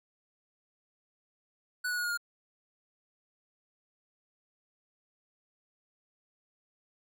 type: tone with pitch steps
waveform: square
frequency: 1480 / 1463.8 / 1447.9 / 1432.1 / 1416.4 Hz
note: F#6 / F#6 / F#6 / F6 / F6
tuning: 0 / -19 / -38 / +43 / +24 cents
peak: -31 dBFS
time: 1.84-2.175 s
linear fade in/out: 10 ms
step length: 67 ms
effects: none